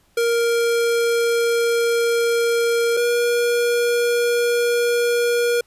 square tone pair in turn, 467.5 / 477 Hz, A#4 / A#4, +5 / +40 cents, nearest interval unison, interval 35 cents, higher second, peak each -17 dBFS, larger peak neither, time 0.17-2.97 / 2.97-5.61 s, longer first, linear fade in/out 5 ms, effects pink hiss -60 dBFS RMS until 5.66 s + resampled to 32000 Hz

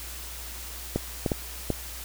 clicks, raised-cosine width 2 ms, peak -11 dBFS, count 4, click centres 0.96 / 1.262 / 1.318 / 1.703 s, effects added 60 Hz sine -41 dBFS peak until 2.04 s + white hiss -40 dBFS RMS until 2.04 s

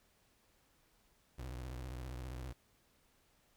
30% pulse tone with vibrato, 62.9 Hz, B1, 32 cents sharp, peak -40 dBFS, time 1.38-2.53 s, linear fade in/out 10 ms, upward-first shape triangle, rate 15 Hz, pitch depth 190 cents each way, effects pink hiss -72 dBFS RMS until 3.56 s

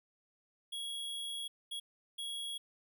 square tone bursts at uneven times, 3323 Hz, G#7, in tune, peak -39 dBFS, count 3, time 0.72-1.48 / 1.71-1.8 / 2.18-2.58 s, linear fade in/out 10 ms, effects none

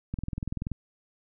click train, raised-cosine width 5 ms, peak -19 dBFS, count 13, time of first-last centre 0.14-0.717 s, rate 20.8 Hz, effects none

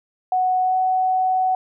sine tone with pitch glide, 740 to 746.9 Hz, F#5 to F#5, 0 to +16 cents, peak -16 dBFS, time 0.32-1.55 s, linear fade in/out 2 ms, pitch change +16 cents, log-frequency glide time 0.62-0.76 s, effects none

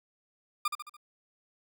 40% pulse tone with echo, 1203 Hz, D6, 41 cents sharp, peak -25 dBFS, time 0.65-0.68 s, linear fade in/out 5 ms, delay 72 ms, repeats 4, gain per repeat -6 dB, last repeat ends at 0.968 s, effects none

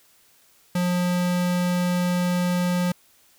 square tone, 178.2 Hz, F3, 35 cents sharp, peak -21 dBFS, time 0.75-2.92 s, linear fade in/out 5 ms, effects white hiss -58 dBFS RMS until 3.38 s

